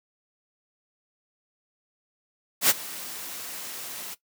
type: noise with ADSR envelope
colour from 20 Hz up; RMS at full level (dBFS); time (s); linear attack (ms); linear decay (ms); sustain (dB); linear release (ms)
white; -17; 2.61-4.15; 86; 30; -20; 17
effects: noise-tail reverb RT60 0.1 s tail -17 dB re dry + high-pass 150 Hz 12 dB/octave